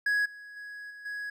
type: tone with level steps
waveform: triangle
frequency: 1668 Hz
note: G#6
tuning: 7 cents sharp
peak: -22 / -42 / -38 / -42 / -32 dBFS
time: 0.06-1.3 s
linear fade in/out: 5 ms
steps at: 0.25 / 0.56 / 0.9 / 1.05 s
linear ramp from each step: 10 ms
effects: none